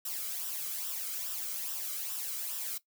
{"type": "noise with flanger", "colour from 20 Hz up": "blue", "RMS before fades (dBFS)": -37, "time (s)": [0.05, 2.78], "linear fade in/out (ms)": 5, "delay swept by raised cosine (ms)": [0.45, 1.14], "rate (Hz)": 2.4, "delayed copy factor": -0.6, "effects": ["noise-tail reverb RT60 0.1 s tail -17 dB re dry"]}